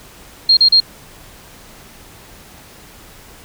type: tone bursts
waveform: sine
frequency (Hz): 4226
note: C8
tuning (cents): +16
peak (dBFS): -6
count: 3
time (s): 0.49-0.802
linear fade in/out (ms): 5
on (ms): 80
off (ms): 36
effects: pink hiss -41 dBFS RMS until 3.44 s